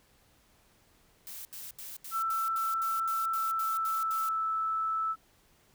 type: noise bursts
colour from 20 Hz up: blue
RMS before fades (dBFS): -43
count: 12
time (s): 1.27-4.288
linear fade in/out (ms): 0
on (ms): 180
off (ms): 78
type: tone with pitch glide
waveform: sine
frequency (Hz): 1332 to 1312.9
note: E6 to E6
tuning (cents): +18 to -7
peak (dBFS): -28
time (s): 2.11-5.16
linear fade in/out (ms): 50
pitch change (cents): -25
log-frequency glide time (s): 3.26-4.51
effects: pink hiss -65 dBFS RMS until 5.74 s